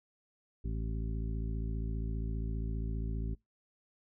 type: harmonic tone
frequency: 55 Hz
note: A1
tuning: in tune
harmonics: 1 / 2 / 3 / 4 / 5 / 7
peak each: -34 / -40 / -44 / -46 / -48 / -51 dBFS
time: 0.64-3.35 s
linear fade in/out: 10 ms
effects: noise-tail reverb RT60 0.2 s tail -26 dB re dry